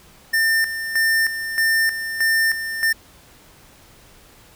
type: tone with tremolo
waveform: square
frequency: 1800 Hz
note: A6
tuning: 39 cents sharp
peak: -16 dBFS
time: 0.33-2.93 s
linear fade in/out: 10 ms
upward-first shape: square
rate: 1.6 Hz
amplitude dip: 65%
effects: pink hiss -49 dBFS RMS until 4.55 s